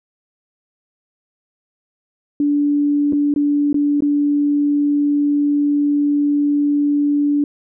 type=tone with dropouts; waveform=sine; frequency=290.1 Hz; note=D4; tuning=21 cents flat; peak=-13 dBFS; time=2.4-7.44 s; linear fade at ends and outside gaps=2 ms; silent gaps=3.125-3.131 / 3.34-3.361 / 3.729-3.743 / 4.006-4.022 s; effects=none